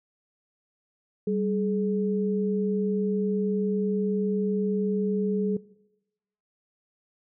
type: tone pair together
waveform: sine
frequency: 195.2 / 423.3 Hz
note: G3 / G#4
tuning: -7 / +33 cents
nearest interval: octave + minor second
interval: 1340 cents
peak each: -26 dBFS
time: 1.27-5.57 s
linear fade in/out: 5 ms
effects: noise-tail reverb RT60 0.9 s tail -20 dB re dry